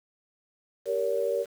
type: chord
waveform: sine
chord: G diminished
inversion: none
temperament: equal with one note detuned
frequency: 392 / 466.2 / 568 Hz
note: G4 / Bb4 / Db5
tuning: 0 / 0 / +42 cents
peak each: -32 / -28 / -28 dBFS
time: 0.85-1.46 s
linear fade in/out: 50 ms
effects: 8-bit